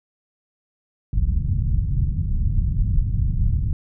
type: low-pass noise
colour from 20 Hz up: pink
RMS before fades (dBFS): -20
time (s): 1.13-3.73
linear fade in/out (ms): 2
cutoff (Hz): 140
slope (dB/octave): 24
effects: none